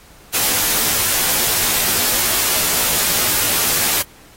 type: noise with comb filter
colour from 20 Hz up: white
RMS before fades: -17 dBFS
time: 0.33-4.03 s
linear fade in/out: 20 ms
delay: 15 ms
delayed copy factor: -0.8
effects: pink hiss -46 dBFS RMS until 4.36 s + AAC 48 kbps